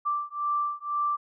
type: beating tone pair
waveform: sine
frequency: 1173 / 1175 Hz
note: D6 / D6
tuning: -2 / +1 cents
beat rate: 2 Hz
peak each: -29 / -29 dBFS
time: 0.05-1.17 s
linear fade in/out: 20 ms
effects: none